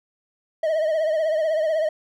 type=tone with vibrato; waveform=triangle; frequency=630 Hz; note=D#5; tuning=21 cents sharp; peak=-17 dBFS; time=0.63-1.89 s; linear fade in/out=5 ms; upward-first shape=triangle; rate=16 Hz; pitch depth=84 cents each way; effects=none